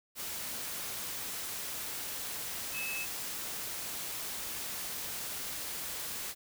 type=tone in noise; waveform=sine; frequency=2600 Hz; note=E7; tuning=24 cents flat; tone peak=-36 dBFS; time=2.72-3.07 s; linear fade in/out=50 ms; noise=white; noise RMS=-39 dBFS; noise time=0.15-6.35 s; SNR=0 dB; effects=none